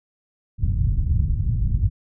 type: low-pass noise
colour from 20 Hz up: white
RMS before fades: -20 dBFS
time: 0.58-1.9 s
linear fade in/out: 50 ms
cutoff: 110 Hz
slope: 24 dB/octave
effects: none